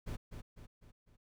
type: noise with echo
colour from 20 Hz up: brown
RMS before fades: -39 dBFS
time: 0.06-0.17 s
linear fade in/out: 20 ms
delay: 250 ms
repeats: 4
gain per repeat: -6 dB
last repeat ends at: 1.17 s
effects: none